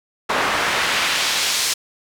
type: noise with band-pass filter sweep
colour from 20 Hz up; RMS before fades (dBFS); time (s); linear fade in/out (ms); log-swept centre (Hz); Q
pink; -20; 0.29-1.74; 10; 1100 to 5800; 0.83
effects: none